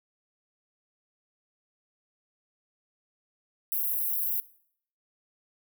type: high-pass noise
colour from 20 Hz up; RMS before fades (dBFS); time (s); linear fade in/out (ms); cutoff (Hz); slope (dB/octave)
pink; -29; 3.72-4.4; 0; 12000; 48
effects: noise-tail reverb RT60 0.6 s tail -19 dB re dry